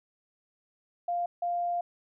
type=tone bursts at uneven times; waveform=sine; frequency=698.5 Hz; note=F5; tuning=in tune; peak=-27 dBFS; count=2; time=1.08-1.26 / 1.42-1.81 s; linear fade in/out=5 ms; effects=none